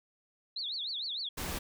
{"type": "tone with vibrato", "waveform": "sine", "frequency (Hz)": 3898, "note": "B7", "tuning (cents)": -23, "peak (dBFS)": -34, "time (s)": [0.56, 1.29], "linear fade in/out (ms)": 5, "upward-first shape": "triangle", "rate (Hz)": 6.6, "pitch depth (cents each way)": 300}
{"type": "noise", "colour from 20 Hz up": "pink", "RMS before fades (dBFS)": -37, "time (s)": [1.37, 1.59], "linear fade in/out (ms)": 10}
{"effects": []}